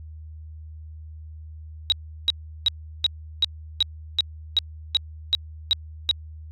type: tone bursts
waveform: sine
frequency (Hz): 3834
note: A#7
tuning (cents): +48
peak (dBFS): -15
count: 12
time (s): 1.9-6.112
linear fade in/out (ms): 0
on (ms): 21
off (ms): 360
effects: added 78 Hz sine -37 dBFS peak until 6.51 s